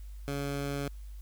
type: tone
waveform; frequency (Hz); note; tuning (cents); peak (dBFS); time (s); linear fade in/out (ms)
15% pulse; 141.1; C#3; +31; -26; 0.28-0.88; 0
effects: added 50 Hz sine -41 dBFS peak until 1.21 s + white hiss -64 dBFS RMS until 1.21 s